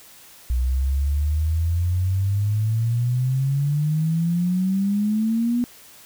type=exponential sweep; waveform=sine; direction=up; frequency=60.7 to 245.3 Hz; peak=-18 dBFS; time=0.5-5.64 s; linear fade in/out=0 ms; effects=white hiss -47 dBFS RMS until 6.05 s